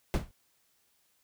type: noise with exponential decay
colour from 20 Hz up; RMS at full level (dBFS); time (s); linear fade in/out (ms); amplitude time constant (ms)
brown; -20; 0.14-0.31; 0; 35
effects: white hiss -71 dBFS RMS until 1.23 s